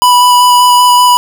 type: tone with vibrato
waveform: square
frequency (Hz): 986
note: B5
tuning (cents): -3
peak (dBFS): -4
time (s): 0.02-1.17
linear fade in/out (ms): 0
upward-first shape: square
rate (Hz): 5.2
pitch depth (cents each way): 8
effects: none